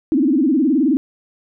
sine tone with vibrato, 284.3 Hz, C#4, 44 cents sharp, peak -12 dBFS, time 0.12-0.97 s, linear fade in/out 0 ms, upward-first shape sine, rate 19 Hz, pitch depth 250 cents each way, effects none

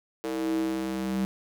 square tone with high-pass filter sweep, 64.9 Hz, C2, 13 cents flat, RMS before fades -29 dBFS, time 0.24-1.25 s, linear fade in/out 0 ms, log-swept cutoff 390 to 210 Hz, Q 6, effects none

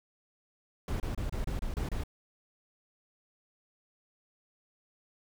brown noise bursts, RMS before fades -33 dBFS, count 8, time 0.88-2.036 s, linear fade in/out 2 ms, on 120 ms, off 28 ms, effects none

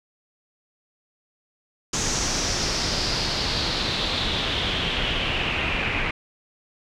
pink noise with low-pass filter sweep, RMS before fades -25 dBFS, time 1.93-6.11 s, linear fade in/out 5 ms, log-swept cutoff 6500 to 2400 Hz, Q 4.4, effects none

